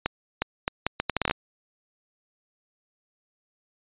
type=accelerating click train; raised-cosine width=0.3 ms; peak=-7 dBFS; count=12; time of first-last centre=0.06-1.311 s; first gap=360 ms; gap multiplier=0.72; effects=resampled to 8000 Hz